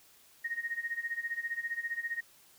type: tone with tremolo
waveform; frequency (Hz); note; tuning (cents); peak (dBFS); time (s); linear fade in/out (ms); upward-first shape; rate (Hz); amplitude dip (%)
sine; 1864.7; A#6; 0; -30; 0.44-2.21; 10; sine; 15; 85
effects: white hiss -61 dBFS RMS until 2.58 s